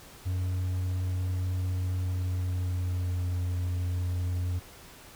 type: tone with pitch glide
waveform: triangle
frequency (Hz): 91.6 to 89.4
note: F#2 to F2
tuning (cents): -17 to +41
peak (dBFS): -25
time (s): 0.25-4.6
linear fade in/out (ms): 20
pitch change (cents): -42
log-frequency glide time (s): 1.96-3.36
effects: pink hiss -50 dBFS RMS until 5.15 s